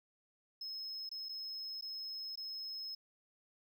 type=tone with dropouts; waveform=triangle; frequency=5170 Hz; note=E8; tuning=34 cents flat; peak=-40 dBFS; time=0.61-2.95 s; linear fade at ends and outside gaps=5 ms; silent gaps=1.092-1.114 / 1.287-1.291 / 1.811-1.823 / 2.357-2.374 s; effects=none